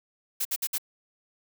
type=noise bursts; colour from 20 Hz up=blue; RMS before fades=-28 dBFS; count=4; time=0.4-0.782 s; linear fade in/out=10 ms; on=52 ms; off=58 ms; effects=none